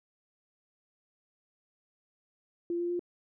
sine tone with pitch steps, 344.1 / 347.5 / 350.9 Hz, F4 / F4 / F4, -26 / -9 / +8 cents, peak -29 dBFS, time 2.7-2.994 s, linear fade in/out 2 ms, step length 98 ms, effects none

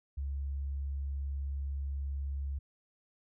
sine tone, 69.4 Hz, C#2, 3 cents sharp, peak -33 dBFS, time 0.17-2.59 s, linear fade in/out 10 ms, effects none

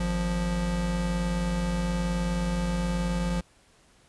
square tone pair together, 52.15 / 175.4 Hz, G#1 / F3, +8 / +8 cents, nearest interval octave + major sixth, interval 2100 cents, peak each -30 / -28 dBFS, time 0-3.41 s, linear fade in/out 5 ms, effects pink hiss -60 dBFS RMS until 4.08 s + resampled to 24000 Hz

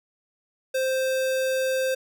square tone, 523.3 Hz, C5, in tune, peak -23 dBFS, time 0.74-1.95 s, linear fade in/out 10 ms, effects none

